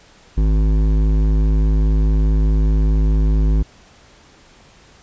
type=tone with hard clipping; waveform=triangle; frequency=52.4 Hz; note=G#1; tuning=16 cents sharp; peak=-14 dBFS; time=0.37-3.63 s; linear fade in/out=10 ms; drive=16 dB; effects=pink hiss -48 dBFS RMS until 5.02 s + resampled to 16000 Hz